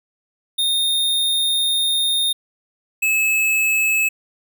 square tone pair in turn, 3669 / 2594 Hz, A#7 / E7, -28 / -28 cents, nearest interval tritone, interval 600 cents, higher first, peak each -17 / -16 dBFS, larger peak second, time 0.58-2.33 / 3.02-4.09 s, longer first, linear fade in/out 10 ms, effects none

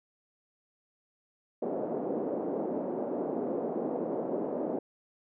white band-pass noise, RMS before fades -33 dBFS, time 1.62-4.79 s, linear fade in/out 5 ms, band 220 to 580 Hz, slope 24 dB/octave, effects none

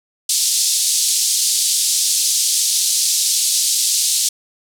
white band-pass noise, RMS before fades -17 dBFS, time 0.29-4.29 s, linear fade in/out 5 ms, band 3900 to 9600 Hz, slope 24 dB/octave, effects none

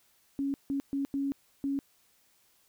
sine tone bursts at uneven times, 277.2 Hz, C#4, in tune, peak -28 dBFS, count 5, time 0.39-0.54 / 0.7-0.8 / 0.93-1.05 / 1.14-1.32 / 1.64-1.79 s, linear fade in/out 0 ms, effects white hiss -67 dBFS RMS until 2.68 s

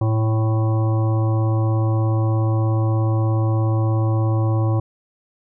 harmonic tone, 110.4 Hz, A2, 6 cents sharp, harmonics 1 / 3 / 5 / 7 / 9 / 10, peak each -16 / -26 / -30 / -33 / -35 / -36 dBFS, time 0.01-4.8 s, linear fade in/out 5 ms, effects none

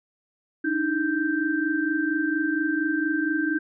sine tone cluster, 294.2 / 318.5 / 1566 Hz, D4 / D#4 / G6, +3 / +41 / -2 cents, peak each -27 / -25 / -27 dBFS, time 0.64-3.59 s, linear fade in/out 10 ms, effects none

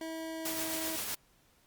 25% pulse tone with pitch glide, 323.4 to 321.4 Hz, E4 to E4, -33 to -44 cents, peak -34 dBFS, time 0.01-0.96 s, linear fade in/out 2 ms, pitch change -11 cents, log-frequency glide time 0.29-0.84 s
white noise with tremolo, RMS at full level -35 dBFS, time 0.45-1.15 s, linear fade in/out 5 ms, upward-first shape triangle, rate 7.8 Hz, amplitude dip 40%
effects pink hiss -67 dBFS RMS until 1.66 s + Opus 48 kbps

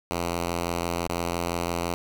5% pulse tone with dropouts, 85.9 Hz, F2, 28 cents flat, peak -15 dBFS, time 0.11-1.94 s, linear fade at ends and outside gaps 0 ms, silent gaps 1.075-1.095 s, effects 9-bit

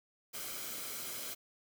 white noise with comb filter, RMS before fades -42 dBFS, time 0.33-1.35 s, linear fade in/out 20 ms, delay 1.1 ms, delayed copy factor -0.5, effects none

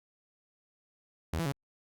sawtooth tone with pitch steps, 80.5 / 166.1 / 138.8 Hz, E2 / E3 / C#3, -41 / +13 / +3 cents, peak -26 dBFS, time 1.33-1.522 s, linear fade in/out 5 ms, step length 64 ms, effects Opus 48 kbps

